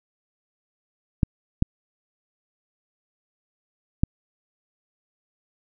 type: clicks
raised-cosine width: 5 ms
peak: -5 dBFS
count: 3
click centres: 1.232 / 1.624 / 4.035 s
effects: none